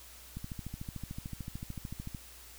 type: click train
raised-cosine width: 5 ms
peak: -27 dBFS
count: 25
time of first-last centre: 0.37-2.148 s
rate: 13.5 Hz
effects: added 60 Hz sine -56 dBFS peak until 2.58 s + white hiss -53 dBFS RMS until 2.58 s